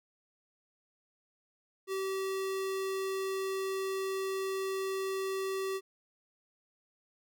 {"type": "tone", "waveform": "square", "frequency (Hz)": 384.6, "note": "G4", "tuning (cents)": -33, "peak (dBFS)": -33, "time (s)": [1.87, 5.81], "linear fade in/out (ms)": 50, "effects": []}